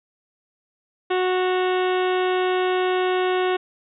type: harmonic tone with a mistuned harmonic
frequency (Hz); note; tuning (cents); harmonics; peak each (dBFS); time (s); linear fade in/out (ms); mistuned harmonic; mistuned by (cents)
367.7; F#4; -11; 1 / 2 / 3 / 4 / 5 / 6 / 7 / 8 / 9 / 10; -20 / -26 / -30 / -32 / -34 / -36 / -37 / -38 / -39 / -40; 1.1-3.57; 10; 7; +69
effects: none